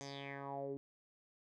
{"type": "tone with low-pass filter sweep", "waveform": "10% pulse", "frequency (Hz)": 139.3, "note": "C#3", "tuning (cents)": 9, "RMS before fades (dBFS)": -45, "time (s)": [0.01, 0.77], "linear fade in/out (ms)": 0, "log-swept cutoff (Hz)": [6700, 330], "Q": 4.9, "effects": []}